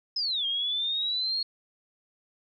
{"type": "exponential two-way sweep", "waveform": "sine", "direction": "down then up", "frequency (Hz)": [5210, 3200, 4321], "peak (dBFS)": -26, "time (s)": [0.16, 1.43], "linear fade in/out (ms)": 5, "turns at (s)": 0.46, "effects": []}